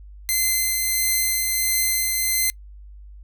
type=tone with tremolo; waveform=5% pulse; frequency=2065 Hz; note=C7; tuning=23 cents flat; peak=-8 dBFS; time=0.29-2.5 s; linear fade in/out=0 ms; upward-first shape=triangle; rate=1.5 Hz; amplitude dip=30%; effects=noise-tail reverb RT60 0.1 s tail -25 dB re dry + added 50 Hz sine -39 dBFS peak until 3.23 s

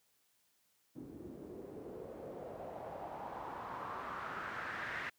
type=noise with low-pass filter sweep; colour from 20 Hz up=white; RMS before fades=-45 dBFS; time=0.95-5.1 s; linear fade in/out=10 ms; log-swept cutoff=290 to 1900 Hz; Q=3.1; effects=white hiss -75 dBFS RMS until 5.18 s + high-pass 60 Hz 12 dB/octave

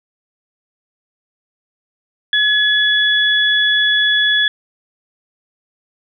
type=tone pair together; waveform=sine; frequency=1699 / 3404 Hz; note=G#6 / G#7; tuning=+39 / +42 cents; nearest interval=octave; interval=1203 cents; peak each=-14 dBFS; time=2.33-4.48 s; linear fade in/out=2 ms; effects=none

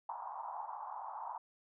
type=band-pass noise; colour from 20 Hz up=white; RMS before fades=-44 dBFS; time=0.09-1.38 s; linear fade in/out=2 ms; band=800 to 1000 Hz; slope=48 dB/octave; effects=none

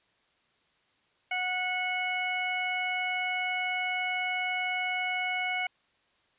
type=harmonic tone; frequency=734 Hz; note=F#5; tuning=14 cents flat; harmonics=1 / 2 / 3 / 4; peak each=-34 / -38 / -30 / -39 dBFS; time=1.31-5.67 s; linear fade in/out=5 ms; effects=white hiss -69 dBFS RMS until 6.38 s + resampled to 8000 Hz

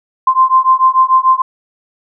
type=beating tone pair; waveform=sine; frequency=1040 / 1046.8 Hz; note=C6 / C6; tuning=-11 / 0 cents; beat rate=6.8 Hz; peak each=-10 dBFS; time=0.27-1.42 s; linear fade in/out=5 ms; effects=none

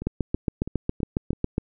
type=two click trains; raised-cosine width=3 ms; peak=-10 / -19 dBFS; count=12 / 5; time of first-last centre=0.07-1.581 / 0.02-1.331 s; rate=7.28 / 3.05 Hz; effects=none

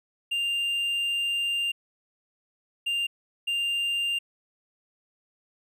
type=tone bursts at uneven times; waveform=triangle; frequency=2794 Hz; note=F7; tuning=in tune; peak=-23 dBFS; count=3; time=0.31-1.72 / 2.86-3.07 / 3.47-4.19 s; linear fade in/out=10 ms; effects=none

